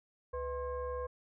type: tone with frequency modulation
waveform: sine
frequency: 497.3 Hz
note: B4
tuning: 12 cents sharp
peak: -35 dBFS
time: 0.33-1.07 s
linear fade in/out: 10 ms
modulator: 565 Hz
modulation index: 0.93
effects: none